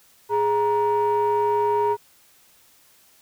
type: ring-modulated tone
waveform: triangle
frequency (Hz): 262.3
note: C4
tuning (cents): +4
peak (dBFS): -12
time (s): 0.29-1.97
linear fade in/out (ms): 50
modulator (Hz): 678
effects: tanh soft clip ceiling -12 dBFS + white hiss -56 dBFS RMS until 3.21 s